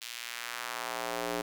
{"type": "tone with high-pass filter sweep", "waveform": "square", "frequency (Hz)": 59.3, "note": "A#1", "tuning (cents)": 30, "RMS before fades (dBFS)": -37, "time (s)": [0.01, 1.42], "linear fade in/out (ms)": 10, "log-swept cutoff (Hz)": [3200, 370], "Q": 1.1, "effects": []}